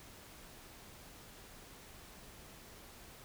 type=silence; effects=pink hiss -55 dBFS RMS until 3.24 s